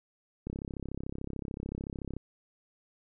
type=click train; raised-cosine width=3 ms; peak=-24 dBFS; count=58; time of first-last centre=0.47-2.166 s; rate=33.6 Hz; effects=none